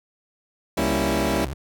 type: chord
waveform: 20% pulse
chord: G diminished seventh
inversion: none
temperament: equal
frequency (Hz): 196 / 233.1 / 277.2 / 329.6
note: G3 / Bb3 / Db4 / Fb4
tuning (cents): 0 / 0 / 0 / 0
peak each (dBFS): -21 / -23 / -22 / -21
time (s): 0.77-1.45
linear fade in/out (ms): 5
type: tone with vibrato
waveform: 30% pulse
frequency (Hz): 69.3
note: C#2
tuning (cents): 0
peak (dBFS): -26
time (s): 0.78-1.54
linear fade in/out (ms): 10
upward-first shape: triangle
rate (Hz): 11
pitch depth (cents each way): 230
effects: none